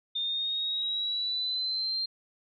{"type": "linear sweep", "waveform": "sine", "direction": "up", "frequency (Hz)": [3618, 4186], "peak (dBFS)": -28, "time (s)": [0.15, 2.06], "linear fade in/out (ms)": 10, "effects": []}